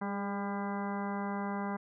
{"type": "harmonic tone with a mistuned harmonic", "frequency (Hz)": 200, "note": "G3", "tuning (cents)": 35, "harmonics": [1, 2, 3, 4, 5, 6, 7, 8, 10], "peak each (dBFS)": [-35, -43, -45, -41, -42, -46, -49, -48, -51], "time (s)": [0.01, 1.77], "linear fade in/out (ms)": 10, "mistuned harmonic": 2, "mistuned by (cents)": 29, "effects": []}